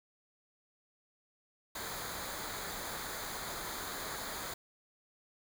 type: noise with comb filter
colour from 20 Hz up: pink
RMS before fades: -41 dBFS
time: 1.75-4.54 s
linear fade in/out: 5 ms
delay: 0.36 ms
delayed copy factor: -0.65
effects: none